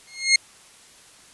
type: tone with exponential growth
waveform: 20% pulse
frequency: 2145 Hz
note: C7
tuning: 42 cents sharp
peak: -5 dBFS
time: 0.07-0.36 s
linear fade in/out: 5 ms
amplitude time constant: 61 ms
effects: white hiss -50 dBFS RMS until 1.33 s + resampled to 24000 Hz